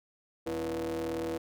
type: ring-modulated tone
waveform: 40% pulse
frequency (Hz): 77.78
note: D#2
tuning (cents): 0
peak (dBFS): -28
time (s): 0.46-1.38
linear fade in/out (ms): 10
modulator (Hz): 409
effects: none